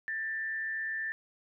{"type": "tone with frequency modulation", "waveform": "sine", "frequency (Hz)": 1776, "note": "A6", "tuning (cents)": 16, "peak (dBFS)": -32, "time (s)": [0.08, 1.12], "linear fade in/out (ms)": 0, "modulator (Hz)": 129, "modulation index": 0.41, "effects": []}